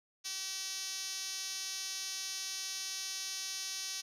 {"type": "tone with band-pass filter", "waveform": "5% pulse", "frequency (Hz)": 382.4, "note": "G4", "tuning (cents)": -43, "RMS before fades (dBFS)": -40, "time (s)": [0.24, 4.02], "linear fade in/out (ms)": 20, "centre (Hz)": 6400, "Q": 3.4, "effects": []}